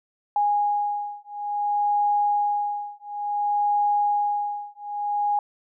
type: beating tone pair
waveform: sine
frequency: 824 / 824.57 Hz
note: G#5 / G#5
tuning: -14 / -13 cents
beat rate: 0.57 Hz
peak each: -24 / -24 dBFS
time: 0.36-5.39 s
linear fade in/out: 2 ms
effects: none